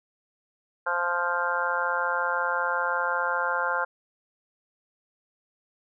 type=harmonic tone; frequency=174.61 Hz; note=F3; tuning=in tune; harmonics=3 / 4 / 5 / 6 / 7 / 8 / 9; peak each=-32 / -36 / -31 / -31 / -39 / -28 / -32 dBFS; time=0.86-3.85 s; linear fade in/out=10 ms; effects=none